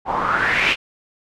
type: noise with low-pass filter sweep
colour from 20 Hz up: white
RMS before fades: -19 dBFS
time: 0.05-0.76 s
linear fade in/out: 50 ms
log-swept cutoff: 820 to 2900 Hz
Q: 4.6
effects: none